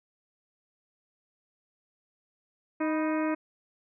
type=harmonic tone with a mistuned harmonic; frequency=311.1 Hz; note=D#4; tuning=in tune; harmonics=1 / 2 / 3 / 4 / 5 / 6 / 7 / 8; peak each=-27 / -33 / -37 / -39 / -41 / -43 / -44 / -45 dBFS; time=2.8-3.35 s; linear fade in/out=10 ms; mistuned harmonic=3; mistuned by=+78 cents; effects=none